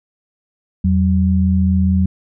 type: tone pair together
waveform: sine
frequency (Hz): 84.06 / 188.7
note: E2 / F#3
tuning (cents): +34 / +34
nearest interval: octave + major second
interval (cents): 1400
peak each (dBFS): -14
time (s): 0.84-2.06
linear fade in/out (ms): 5
effects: none